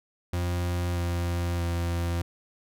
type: tone with pitch steps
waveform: 40% pulse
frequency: 87.8 / 86.74 / 85.7 Hz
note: F2 / F2 / F2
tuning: +10 / -11 / -32 cents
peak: -25 dBFS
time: 0.33-2.22 s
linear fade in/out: 5 ms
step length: 630 ms
effects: none